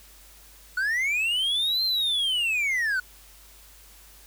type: linear two-way sweep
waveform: triangle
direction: up then down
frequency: 1448 to 4186 to 1448 Hz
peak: -21 dBFS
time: 0.77-3 s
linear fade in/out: 5 ms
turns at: 1.84 s
effects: added 50 Hz sine -53 dBFS peak until 4.26 s + white hiss -52 dBFS RMS until 4.26 s